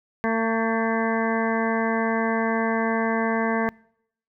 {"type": "harmonic tone with a mistuned harmonic", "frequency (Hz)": 225.8, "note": "A3", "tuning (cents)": 45, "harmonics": [1, 2, 3, 4, 5, 7, 8, 9], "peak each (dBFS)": [-24, -27, -29, -30, -31, -32, -33, -34], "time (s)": [0.24, 3.69], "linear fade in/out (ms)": 0, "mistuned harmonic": 8, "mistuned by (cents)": -35, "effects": ["noise-tail reverb RT60 0.7 s tail -25 dB re dry"]}